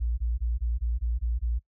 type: tone bursts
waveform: sine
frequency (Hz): 58.27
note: A#1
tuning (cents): 0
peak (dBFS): -24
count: 8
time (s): 0-1.594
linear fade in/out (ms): 20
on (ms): 180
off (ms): 22
effects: noise-tail reverb RT60 0.1 s tail -22 dB re dry